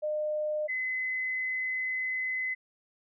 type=tone pair in turn; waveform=sine; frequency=607 / 2032 Hz; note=D#5 / B6; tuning=-43 / +49 cents; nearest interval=octave + major sixth; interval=2092 cents; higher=second; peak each=-28 / -29 dBFS; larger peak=first; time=0.02-0.68 / 0.68-2.55 s; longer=second; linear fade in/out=20 ms; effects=none